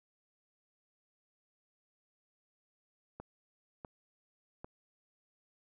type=clicks; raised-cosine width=1 ms; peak=-30 dBFS; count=3; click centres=3.2 / 3.848 / 4.645 s; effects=none